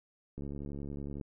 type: click train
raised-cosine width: 3 ms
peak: -29 dBFS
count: 60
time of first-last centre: 0.38-1.212 s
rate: 70.9 Hz
effects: none

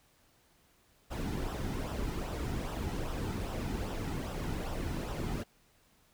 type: noise with flanger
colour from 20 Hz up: brown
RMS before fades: -36 dBFS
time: 1.1-5.44 s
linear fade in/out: 20 ms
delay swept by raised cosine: 0.45 to 1.85 ms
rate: 2.5 Hz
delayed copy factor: -0.55
effects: pink hiss -67 dBFS RMS until 6.13 s

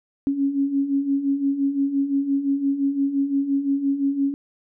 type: beating tone pair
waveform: sine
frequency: 273.3 / 279.1 Hz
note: C#4 / C#4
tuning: -24 / +12 cents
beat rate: 5.8 Hz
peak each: -26 / -20 dBFS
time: 0.27-4.34 s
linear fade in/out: 0 ms
effects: none

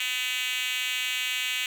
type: tone with high-pass filter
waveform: 5% pulse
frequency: 252.7 Hz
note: B3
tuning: 40 cents sharp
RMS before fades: -29 dBFS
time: 0-1.66 s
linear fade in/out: 2 ms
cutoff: 2700 Hz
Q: 2.4
effects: none

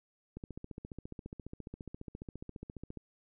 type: click train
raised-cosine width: 3 ms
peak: -30 dBFS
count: 39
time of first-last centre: 0.37-2.973 s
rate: 14.6 Hz
effects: none

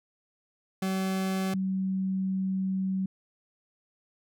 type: tone pair in turn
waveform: 40% pulse / sine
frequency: 190 / 190 Hz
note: F#3 / F#3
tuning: +46 / +46 cents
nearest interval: unison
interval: 0 cents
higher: neither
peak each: -26 dBFS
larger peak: neither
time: 0.82-1.54 / 1.54-3.06 s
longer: second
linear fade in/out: 5 ms
effects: none

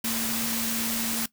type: tone in noise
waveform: sine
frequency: 228.1 Hz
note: A#3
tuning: 37 cents flat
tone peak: -31 dBFS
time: 0.04-1.26 s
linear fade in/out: 5 ms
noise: white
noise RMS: -29 dBFS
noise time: 0.04-1.26 s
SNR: -5 dB
effects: noise-tail reverb RT60 0.1 s tail -18 dB re dry

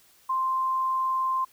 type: tone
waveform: sine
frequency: 1046.5 Hz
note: C6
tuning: in tune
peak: -23 dBFS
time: 0.29-1.45 s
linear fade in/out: 10 ms
effects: white hiss -59 dBFS RMS until 1.52 s

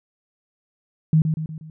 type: tone with echo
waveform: sine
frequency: 157.4 Hz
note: D#3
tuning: 20 cents sharp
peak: -12 dBFS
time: 1.13-1.22 s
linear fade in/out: 2 ms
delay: 120 ms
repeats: 4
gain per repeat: -6 dB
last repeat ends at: 1.7 s
effects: none

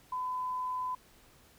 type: tone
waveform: sine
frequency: 1009 Hz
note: B5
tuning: 37 cents sharp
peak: -32 dBFS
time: 0.12-0.95 s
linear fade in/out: 5 ms
effects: pink hiss -61 dBFS RMS until 1.58 s

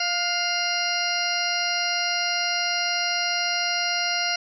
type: harmonic tone with a mistuned harmonic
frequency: 698.5 Hz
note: F5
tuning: in tune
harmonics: 1 / 2 / 3 / 4 / 6 / 7 / 8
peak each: -30 / -30 / -30 / -30 / -30 / -30 / -30 dBFS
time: 0-4.36 s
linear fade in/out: 5 ms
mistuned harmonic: 2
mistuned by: +31 cents
effects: none

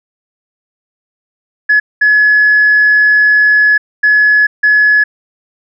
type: tone bursts at uneven times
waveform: sine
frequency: 1699 Hz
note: G#6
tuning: 39 cents sharp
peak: -4 dBFS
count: 4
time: 1.69-1.8 / 2.01-3.78 / 4.03-4.47 / 4.63-5.04 s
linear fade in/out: 10 ms
effects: tanh soft clip ceiling -1 dBFS

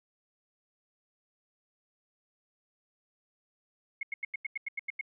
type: tone bursts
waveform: sine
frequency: 2169 Hz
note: C#7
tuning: 38 cents flat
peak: -31 dBFS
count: 10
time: 4.01-5.012 s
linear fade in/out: 5 ms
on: 21 ms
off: 88 ms
effects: none

